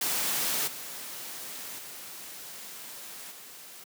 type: noise with level steps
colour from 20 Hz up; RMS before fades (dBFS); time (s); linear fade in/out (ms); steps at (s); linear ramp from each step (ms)
white; -29 / -40 / -43 / -47; 0.01-3.84; 5; 0.67 / 1.78 / 3.31; 10
effects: high-pass 150 Hz 12 dB/octave